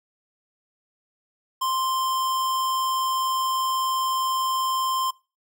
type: tone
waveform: square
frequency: 1046.5 Hz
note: C6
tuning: in tune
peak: -23 dBFS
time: 1.61-5.11 s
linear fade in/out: 10 ms
effects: noise-tail reverb RT60 0.3 s tail -22 dB re dry